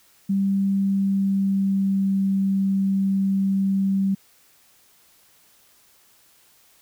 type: tone with pitch glide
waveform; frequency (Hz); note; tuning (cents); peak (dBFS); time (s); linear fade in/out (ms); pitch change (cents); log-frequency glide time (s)
sine; 196 to 194.42; G3 to G3; 0 to -14; -18; 0.29-4.15; 10; -14; 0.84-2.21
effects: white hiss -57 dBFS RMS until 6.81 s